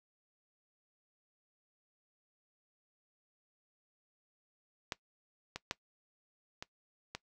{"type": "clicks", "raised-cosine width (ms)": 0.2, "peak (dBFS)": [-18, -22, -16, -24, -22], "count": 5, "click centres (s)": [4.922, 5.56, 5.711, 6.625, 7.15], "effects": ["noise-tail reverb RT60 0.1 s tail -20 dB re dry"]}